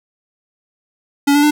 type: tone with pitch steps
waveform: square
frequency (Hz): 283.6 / 290.6 / 297.7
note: C#4 / D4 / D4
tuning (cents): +40 / -18 / +24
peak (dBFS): -10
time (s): 1.27-1.51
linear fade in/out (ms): 10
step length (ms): 80
effects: none